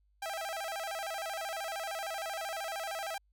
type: tone with vibrato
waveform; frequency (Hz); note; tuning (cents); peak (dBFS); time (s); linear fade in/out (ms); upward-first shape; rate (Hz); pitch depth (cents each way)
sawtooth; 720; F#5; -47; -32; 0.22-3.18; 5; square; 13; 170
effects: added 50 Hz sine -67 dBFS peak until 3.32 s